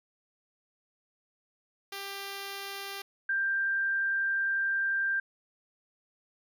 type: tone pair in turn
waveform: 5% pulse / sine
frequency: 395.7 / 1582.8 Hz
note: G4 / G6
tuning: +16 / +16 cents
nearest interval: 2 octaves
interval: 2400 cents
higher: second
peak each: -26 dBFS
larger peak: neither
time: 1.92-3.02 / 3.29-5.2 s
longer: second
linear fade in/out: 5 ms
effects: none